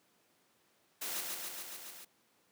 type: noise with echo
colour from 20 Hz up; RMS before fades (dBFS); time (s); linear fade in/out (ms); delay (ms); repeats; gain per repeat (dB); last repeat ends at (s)
white; -39; 1.01-1.21; 10; 140; 6; -2; 2.05
effects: pink hiss -71 dBFS RMS until 2.51 s + high-pass 200 Hz 12 dB/octave